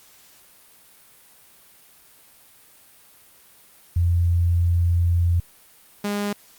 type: tone pair in turn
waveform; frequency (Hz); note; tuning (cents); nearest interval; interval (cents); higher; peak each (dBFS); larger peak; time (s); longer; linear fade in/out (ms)
sine / sawtooth; 86.2 / 204.6; F2 / G#3; -22 / -26; octave + minor third; 1496; second; -16 / -19; first; 3.96-5.4 / 6.04-6.33; first; 5
effects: white hiss -52 dBFS RMS until 6.58 s + Opus 48 kbps